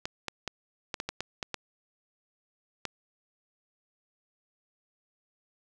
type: clicks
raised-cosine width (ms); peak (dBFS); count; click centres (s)
0.2; -15; 10; 0.055 / 0.283 / 0.477 / 0.942 / 1.001 / 1.09 / 1.206 / 1.428 / 1.543 / 2.853
effects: none